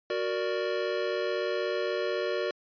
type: chord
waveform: square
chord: Gb augmented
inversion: none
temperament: equal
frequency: 370 / 466.2 / 587.3 Hz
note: Gb4 / Bb4 / D5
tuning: 0 / 0 / 0 cents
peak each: -33 dBFS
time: 0.1-2.51 s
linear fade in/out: 2 ms
effects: resampled to 11025 Hz